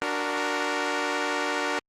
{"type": "chord", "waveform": "10% pulse", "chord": "D augmented", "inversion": "none", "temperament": "equal", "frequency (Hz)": [293.7, 370, 466.2], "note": ["D4", "F#4", "A#4"], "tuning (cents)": [0, 0, 0], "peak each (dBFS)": [-21, -23, -21], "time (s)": [0.02, 1.79], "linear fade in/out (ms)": 0, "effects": ["low-pass 6000 Hz 12 dB/octave", "Opus 24 kbps"]}